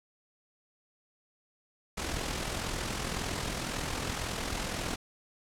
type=noise with amplitude modulation; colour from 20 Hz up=pink; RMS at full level=-32 dBFS; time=1.97-4.96 s; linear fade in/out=10 ms; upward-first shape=sine; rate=41.9 Hz; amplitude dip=50%; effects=low-pass 9000 Hz 12 dB/octave